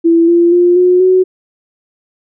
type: tone with pitch steps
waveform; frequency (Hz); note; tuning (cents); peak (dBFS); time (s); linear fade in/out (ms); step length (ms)
sine; 333.8 / 342.8 / 352 / 361.5 / 371.2; E4 / F4 / F4 / F#4 / F#4; +22 / -32 / +14 / -40 / +6; -5; 0.04-1.24; 20; 240
effects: none